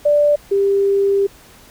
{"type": "tone pair in turn", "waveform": "sine", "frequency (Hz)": [587.3, 396.6], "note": ["D5", "G4"], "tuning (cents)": [0, 20], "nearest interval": "perfect fifth", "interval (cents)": 680, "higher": "first", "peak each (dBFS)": [-10, -12], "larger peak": "first", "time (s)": [[0.05, 0.36], [0.51, 1.27]], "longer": "second", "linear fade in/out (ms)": 10, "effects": ["pink hiss -45 dBFS RMS until 1.7 s"]}